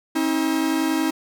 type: tone pair together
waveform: 45% pulse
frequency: 268.5 / 319.3 Hz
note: C4 / D#4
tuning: +45 / +45 cents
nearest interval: minor third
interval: 300 cents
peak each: -24 / -21 dBFS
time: 0.15-1.11 s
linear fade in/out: 10 ms
effects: none